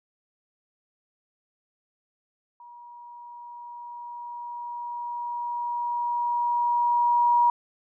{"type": "tone with level ramp", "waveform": "sine", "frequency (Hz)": 957, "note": "A#5", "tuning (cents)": 45, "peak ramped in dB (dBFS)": [-44, -16], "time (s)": [2.6, 7.5], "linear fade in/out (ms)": 2, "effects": []}